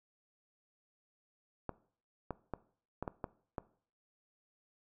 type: clicks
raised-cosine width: 1 ms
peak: -23 dBFS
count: 7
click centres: 1.693 / 2.307 / 2.537 / 3.026 / 3.078 / 3.242 / 3.582 s
effects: noise-tail reverb RT60 0.5 s tail -19 dB re dry